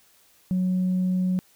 sine tone, 183.9 Hz, F#3, 10 cents flat, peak -19 dBFS, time 0.51-1.39 s, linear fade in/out 0 ms, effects tanh soft clip ceiling -18 dBFS + white hiss -59 dBFS RMS until 1.55 s

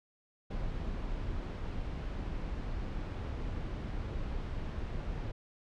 brown noise, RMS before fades -37 dBFS, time 0.5-5.32 s, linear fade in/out 10 ms, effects low-pass 4000 Hz 12 dB/octave

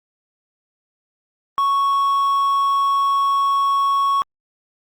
triangle tone with quantisation, 1108.7 Hz, C#6, in tune, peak -13 dBFS, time 1.58-4.22 s, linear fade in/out 0 ms, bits 7, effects Opus 32 kbps

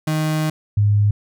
35% pulse / sine tone pair in turn, 155.56 / 103.4 Hz, D#3 / G#2, 0 / -7 cents, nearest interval perfect fifth, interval 707 cents, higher first, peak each -16 / -12 dBFS, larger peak second, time 0.07-0.5 / 0.77-1.11 s, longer first, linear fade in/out 5 ms, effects none

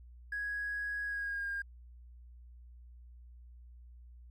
triangle tone with pitch glide, 1661.2 to 1613 Hz, G#6 to G6, 0 to +49 cents, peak -31 dBFS, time 0.32-1.62 s, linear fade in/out 5 ms, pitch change -51 cents, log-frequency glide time 1.05-1.49 s, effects tanh soft clip ceiling -32 dBFS + added 60 Hz sine -51 dBFS peak until 4.3 s

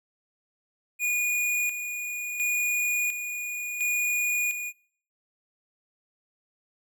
square tone with tremolo, 2448 Hz, D#7, 29 cents flat, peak -24 dBFS, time 0.99-4.73 s, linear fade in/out 50 ms, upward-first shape square, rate 0.71 Hz, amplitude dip 55%, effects noise-tail reverb RT60 0.6 s tail -25 dB re dry

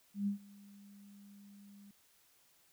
sine tone with ADSR envelope, 201.6 Hz, G3, 49 cents sharp, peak -30 dBFS, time 0.14-1.91 s, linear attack 130 ms, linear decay 110 ms, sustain -24 dB, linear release 3 ms, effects white hiss -69 dBFS RMS until 2.72 s

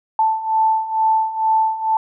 sine beating tone pair, 880 / 882.2 Hz, A5 / A5, 0 / +4 cents, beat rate 2.2 Hz, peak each -20 / -16 dBFS, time 0.19-1.97 s, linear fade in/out 2 ms, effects none

